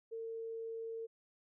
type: tone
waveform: sine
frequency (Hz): 453.2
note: A#4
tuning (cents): -49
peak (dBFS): -40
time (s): 0.11-1.07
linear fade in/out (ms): 20
effects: none